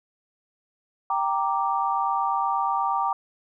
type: chord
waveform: sine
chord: G minor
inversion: none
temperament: equal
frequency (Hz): 784 / 932.3 / 1174.7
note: G5 / Bb5 / D6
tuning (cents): 0 / 0 / 0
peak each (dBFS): -26 / -26 / -26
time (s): 1.1-3.13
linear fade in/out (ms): 2
effects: none